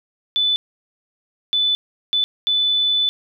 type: tone bursts at uneven times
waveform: sine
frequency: 3495 Hz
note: A7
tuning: 12 cents flat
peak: -15 dBFS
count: 4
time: 0.36-0.56 / 1.53-1.75 / 2.13-2.24 / 2.47-3.09 s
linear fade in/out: 0 ms
effects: none